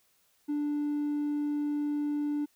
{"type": "tone", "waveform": "triangle", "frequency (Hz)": 293.7, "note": "D4", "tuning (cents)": 0, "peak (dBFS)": -25, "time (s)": [0.48, 2.46], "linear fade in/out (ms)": 20, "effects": ["tanh soft clip ceiling -23 dBFS", "white hiss -69 dBFS RMS until 2.55 s"]}